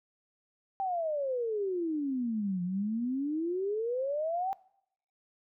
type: exponential two-way sweep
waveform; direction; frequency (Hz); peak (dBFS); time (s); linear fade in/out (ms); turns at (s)
sine; down then up; 791 to 174.7 to 791; -29; 0.8-4.53; 0; 2.63
effects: noise-tail reverb RT60 0.7 s tail -22 dB re dry